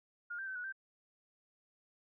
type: tone with pitch steps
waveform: sine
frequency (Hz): 1422 / 1571 / 1534 / 1465 / 1563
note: F6 / G6 / G6 / F#6 / G6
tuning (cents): +31 / +3 / -38 / -18 / -6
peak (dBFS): -39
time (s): 0.3-0.725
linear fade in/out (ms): 10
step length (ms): 85
effects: none